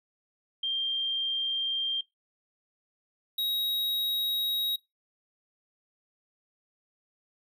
sine / square tone pair in turn, 3181 / 3805 Hz, G7 / A#7, +25 / +35 cents, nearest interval minor third, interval 310 cents, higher second, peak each -27 / -28 dBFS, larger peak first, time 0.63-2.01 / 3.38-4.76 s, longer neither, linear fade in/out 5 ms, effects noise-tail reverb RT60 0.2 s tail -22 dB re dry

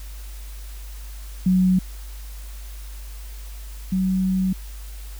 sine tone pair in turn, 185 / 187.8 Hz, F#3 / F#3, 0 / +26 cents, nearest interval unison, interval 26 cents, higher second, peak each -14 / -18 dBFS, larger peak first, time 1.46-1.79 / 3.92-4.53 s, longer second, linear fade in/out 5 ms, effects added 50 Hz sine -33 dBFS peak until 5.19 s + white hiss -46 dBFS RMS until 5.19 s

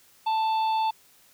harmonic tone, 883 Hz, A5, 6 cents sharp, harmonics 1 / 3 / 4 / 5, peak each -22 / -40 / -39 / -43 dBFS, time 0.26-0.91 s, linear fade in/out 10 ms, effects white hiss -58 dBFS RMS until 1.33 s

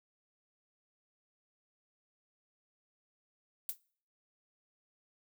violet noise with exponential decay, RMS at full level -32 dBFS, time 3.69-3.78 s, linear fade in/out 2 ms, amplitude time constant 18 ms, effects noise-tail reverb RT60 0.5 s tail -23 dB re dry

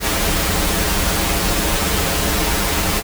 pink noise with comb filter, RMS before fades -18 dBFS, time 0-3.03 s, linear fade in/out 50 ms, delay 8.1 ms, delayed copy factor -0.9, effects none

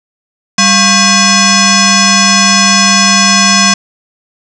sine tone with frequency modulation, 2489 Hz, D#7, in tune, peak -4 dBFS, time 0.58-3.74 s, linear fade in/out 5 ms, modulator 895 Hz, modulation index 4.6, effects 7-bit

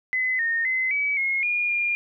sine tone with pitch steps, 2027 / 1839 / 2048 / 2282 / 2159 / 2430 / 2410 Hz, B6 / A#6 / C7 / C#7 / C#7 / D#7 / D7, +45 / -24 / -38 / +50 / -46 / -42 / +44 cents, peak -21 dBFS, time 0.13-1.95 s, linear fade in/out 0 ms, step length 260 ms, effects none

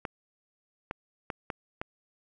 clicks, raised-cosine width 0.5 ms, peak -18 dBFS, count 5, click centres 0.052 / 0.911 / 1.302 / 1.502 / 1.815 s, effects none

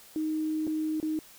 sine tone with dropouts, 311.8 Hz, D#4, 4 cents sharp, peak -27 dBFS, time 0.16-1.19 s, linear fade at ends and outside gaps 1 ms, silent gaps 0.669-0.675 / 1.001-1.028 s, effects white hiss -53 dBFS RMS until 1.38 s

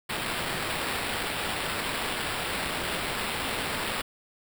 white noise with sample-and-hold, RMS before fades -31 dBFS, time 0.09-4.02 s, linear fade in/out 10 ms, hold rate 6300 Hz, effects none

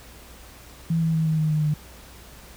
sine tone with pitch steps, 164.7 / 162.34 / 160.01 / 157.72 / 155.46 / 153.23 / 151.03 Hz, E3 / E3 / D#3 / D#3 / D#3 / D#3 / D3, -1 / -26 / +49 / +24 / -1 / -26 / +49 cents, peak -19 dBFS, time 0.9-1.74 s, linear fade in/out 5 ms, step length 120 ms, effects added 60 Hz sine -48 dBFS peak until 2.56 s + pink hiss -47 dBFS RMS until 2.56 s

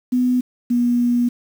sine tone pair in turn, 249.8 / 241.6 Hz, B3 / B3, +20 / -38 cents, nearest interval minor second, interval 58 cents, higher first, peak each -14 dBFS, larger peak neither, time 0.12-0.41 / 0.7-1.29 s, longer second, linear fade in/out 10 ms, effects 7-bit

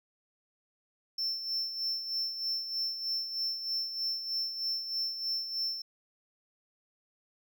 triangle tone with tremolo, 5360 Hz, E8, 28 cents sharp, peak -28 dBFS, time 1.18-5.82 s, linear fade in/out 5 ms, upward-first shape sine, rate 3.2 Hz, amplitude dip 60%, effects none

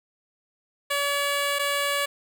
10% pulse tone pair in turn, 569 / 569 Hz, C#5 / C#5, +45 / +45 cents, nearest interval unison, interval 0 cents, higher neither, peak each -15 dBFS, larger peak neither, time 0.9-1.59 / 1.59-2.06 s, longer first, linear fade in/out 10 ms, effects none

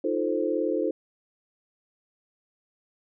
sine chord, F dominant seventh, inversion third, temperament equal, 311.1 / 349.2 / 440 / 523.3 Hz, Eb4 / F4 / A4 / C5, 0 / 0 / 0 / 0 cents, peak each -29 dBFS, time 0.04-0.91 s, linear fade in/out 5 ms, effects none

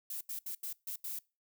violet noise bursts at uneven times, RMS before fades -40 dBFS, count 6, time 0.1-0.21 / 0.29-0.39 / 0.46-0.55 / 0.63-0.73 / 0.87-0.96 / 1.04-1.19 s, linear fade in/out 5 ms, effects noise-tail reverb RT60 0.3 s tail -24 dB re dry

